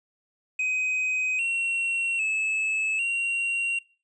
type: tone with pitch steps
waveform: triangle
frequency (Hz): 2516 / 2730 / 2600 / 2753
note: D#7 / F7 / E7 / F7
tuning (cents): +19 / -40 / -24 / -25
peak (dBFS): -22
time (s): 0.59-3.79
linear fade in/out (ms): 5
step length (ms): 800
effects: noise-tail reverb RT60 0.4 s tail -23 dB re dry + resampled to 22050 Hz